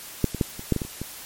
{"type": "clicks", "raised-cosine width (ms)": 3, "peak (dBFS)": [-6, -16, -7, -22, -6, -12, -15, -24, -17], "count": 9, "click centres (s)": [0.243, 0.347, 0.412, 0.594, 0.723, 0.763, 0.818, 0.85, 1.016], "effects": ["white hiss -40 dBFS RMS until 1.25 s", "MP3 64 kbps"]}